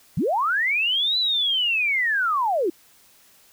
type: linear two-way sweep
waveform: sine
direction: up then down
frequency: 115 to 4035 to 308.7 Hz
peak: -19 dBFS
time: 0.17-2.7 s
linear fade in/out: 5 ms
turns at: 1.18 s
effects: white hiss -55 dBFS RMS until 3.52 s